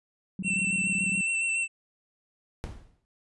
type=tone bursts; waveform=sine; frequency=189.3 Hz; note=F#3; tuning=40 cents sharp; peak=-29 dBFS; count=15; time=0.39-1.21 s; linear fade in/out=2 ms; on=36 ms; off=20 ms
type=tone with vibrato; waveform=square; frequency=2693 Hz; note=E7; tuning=36 cents sharp; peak=-26 dBFS; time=0.43-1.68 s; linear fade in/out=50 ms; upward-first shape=sine; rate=7.1 Hz; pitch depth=21 cents each way
type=noise with exponential decay; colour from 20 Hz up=brown; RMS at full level=-34 dBFS; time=2.64-3.05 s; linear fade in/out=0 ms; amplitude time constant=87 ms
effects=resampled to 24000 Hz